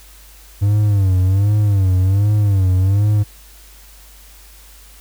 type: tone with vibrato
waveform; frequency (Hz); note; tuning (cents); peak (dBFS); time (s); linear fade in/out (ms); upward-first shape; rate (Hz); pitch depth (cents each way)
triangle; 98.5; G2; +9; -9; 0.61-3.24; 20; sine; 1.3; 120
effects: added 50 Hz sine -42 dBFS peak until 5 s + white hiss -45 dBFS RMS until 5 s